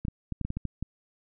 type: clicks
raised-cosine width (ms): 5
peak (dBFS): -19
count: 9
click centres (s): 0.051 / 0.083 / 0.323 / 0.413 / 0.45 / 0.504 / 0.57 / 0.653 / 0.826
effects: none